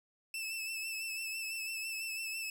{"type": "tone with vibrato", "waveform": "sawtooth", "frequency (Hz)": 2637, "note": "E7", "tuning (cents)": 0, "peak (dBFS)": -34, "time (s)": [0.34, 2.5], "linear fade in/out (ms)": 2, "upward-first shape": "sine", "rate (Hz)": 6, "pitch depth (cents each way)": 35, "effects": []}